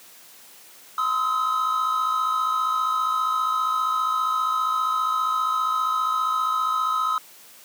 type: tone cluster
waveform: triangle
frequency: 1028 / 1270 / 1325 Hz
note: C6 / D#6 / E6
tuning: -31 / +35 / +9 cents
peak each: -27 / -20 / -28 dBFS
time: 0.98-7.18 s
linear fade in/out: 2 ms
effects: white hiss -48 dBFS RMS until 7.64 s + high-pass 200 Hz 12 dB/octave